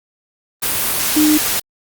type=tone in noise; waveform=sine; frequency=304 Hz; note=D#4; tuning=40 cents flat; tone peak=-10 dBFS; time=1.16-1.38 s; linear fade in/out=10 ms; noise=white; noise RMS=-18 dBFS; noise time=0.62-1.6 s; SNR=+5 dB; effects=Opus 32 kbps